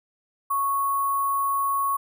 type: tone with sample-and-hold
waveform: sine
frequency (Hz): 1105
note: C#6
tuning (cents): -6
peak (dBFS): -21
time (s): 0.5-1.97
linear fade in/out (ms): 10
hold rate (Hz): 11025
effects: none